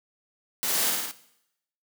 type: noise with echo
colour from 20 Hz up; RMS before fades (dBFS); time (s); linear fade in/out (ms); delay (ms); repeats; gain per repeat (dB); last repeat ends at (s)
white; -28; 0.63-0.9; 0; 53; 4; -2; 1.112
effects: noise-tail reverb RT60 0.8 s tail -17 dB re dry + high-pass 200 Hz 12 dB/octave